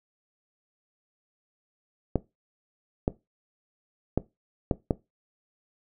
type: clicks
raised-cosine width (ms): 2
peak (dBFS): -9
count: 5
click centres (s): 2.157 / 3.079 / 4.176 / 4.712 / 4.908
effects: noise-tail reverb RT60 0.2 s tail -18 dB re dry